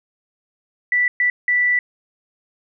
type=tone bursts at uneven times; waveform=sine; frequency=1969 Hz; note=B6; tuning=6 cents flat; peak=-14 dBFS; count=3; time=0.92-1.08 / 1.2-1.3 / 1.48-1.79 s; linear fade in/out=2 ms; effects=none